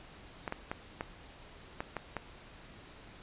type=clicks; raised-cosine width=0.5 ms; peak=-20 dBFS; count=7; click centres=0.478 / 0.524 / 0.715 / 1.009 / 1.805 / 1.967 / 2.167 s; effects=pink hiss -53 dBFS RMS until 3.22 s + resampled to 8000 Hz